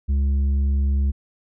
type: tone with tanh clipping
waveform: triangle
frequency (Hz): 69.3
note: C#2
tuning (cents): 0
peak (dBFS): -18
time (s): 0.08-1.12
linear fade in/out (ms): 20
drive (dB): 10
effects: none